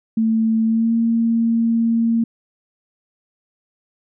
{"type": "tone with pitch glide", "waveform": "sine", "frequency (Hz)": [223.1, 229.5], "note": ["A3", "A#3"], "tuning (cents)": [24, -27], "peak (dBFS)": -14, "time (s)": [0.17, 2.24], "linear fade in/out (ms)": 5, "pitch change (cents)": 49, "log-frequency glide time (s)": [0.65, 0.93], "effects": []}